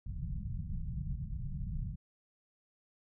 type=low-pass noise; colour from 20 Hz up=pink; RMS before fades=-38 dBFS; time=0.06-1.96 s; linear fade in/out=10 ms; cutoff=180 Hz; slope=48 dB/octave; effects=none